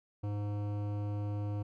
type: tone with hard clipping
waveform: sine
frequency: 103.1 Hz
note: G#2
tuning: 12 cents flat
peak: -35 dBFS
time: 0.23-1.63 s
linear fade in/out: 10 ms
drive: 15 dB
effects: none